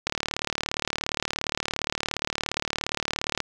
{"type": "click train", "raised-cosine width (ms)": 0.2, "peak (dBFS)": -8, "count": 125, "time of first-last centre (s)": [0.07, 3.403], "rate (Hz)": 37.2, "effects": []}